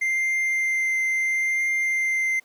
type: tone with vibrato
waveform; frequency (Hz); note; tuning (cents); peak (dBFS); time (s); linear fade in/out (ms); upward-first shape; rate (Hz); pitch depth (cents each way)
triangle; 2091; C7; -2; -19; 0.01-2.4; 10; triangle; 0.74; 9
effects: pink hiss -60 dBFS RMS until 2.44 s + high-pass 300 Hz 12 dB/octave